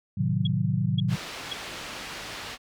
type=chord; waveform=sine; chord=A diminished seventh; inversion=none; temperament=equal; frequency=110 / 130.81 / 155.56 / 185 Hz; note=A2 / C3 / Eb3 / Gb3; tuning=0 / 0 / 0 / 0 cents; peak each=-28 dBFS; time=0.17-1.16 s; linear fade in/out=10 ms
type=tone bursts; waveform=sine; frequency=3322 Hz; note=G#7; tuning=in tune; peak=-28 dBFS; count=3; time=0.45-1.533 s; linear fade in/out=5 ms; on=21 ms; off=510 ms
type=low-pass noise; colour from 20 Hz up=white; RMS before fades=-38 dBFS; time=1.08-2.58 s; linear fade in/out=50 ms; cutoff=3700 Hz; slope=12 dB/octave
effects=none